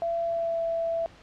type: tone with pitch glide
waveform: sine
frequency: 675 to 664.9 Hz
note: E5 to E5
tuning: +41 to +15 cents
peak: -25 dBFS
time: 0.02-1.06 s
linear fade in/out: 0 ms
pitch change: -26 cents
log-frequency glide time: 0.21-0.61 s
effects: pink hiss -52 dBFS RMS until 1.22 s + low-pass 4000 Hz 12 dB/octave